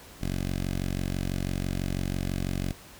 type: tone with notch filter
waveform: 10% pulse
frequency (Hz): 46.06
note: F#1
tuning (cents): -7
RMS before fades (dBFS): -30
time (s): 0.21-2.73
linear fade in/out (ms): 10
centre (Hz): 1000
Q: 0.76
effects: pink hiss -49 dBFS RMS until 2.99 s